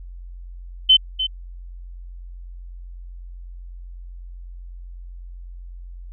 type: tone with echo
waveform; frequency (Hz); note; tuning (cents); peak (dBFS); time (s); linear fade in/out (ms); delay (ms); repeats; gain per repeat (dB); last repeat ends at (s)
sine; 3061; G7; -42; -8; 0.89-0.97; 10; 300; 1; -11; 1.27
effects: added 44 Hz sine -34 dBFS peak until 6.12 s